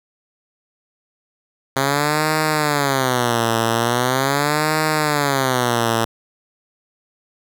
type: tone with vibrato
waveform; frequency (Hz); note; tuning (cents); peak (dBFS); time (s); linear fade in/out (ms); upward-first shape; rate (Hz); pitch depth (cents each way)
5% pulse; 133.3; C3; +33; -5; 1.76-6.05; 5; sine; 0.41; 270
effects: none